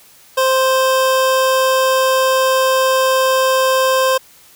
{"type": "tone", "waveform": "25% pulse", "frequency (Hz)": 523.3, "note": "C5", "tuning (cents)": 0, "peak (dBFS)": -8, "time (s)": [0.37, 4.18], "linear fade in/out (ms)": 10, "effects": ["white hiss -46 dBFS RMS until 4.55 s"]}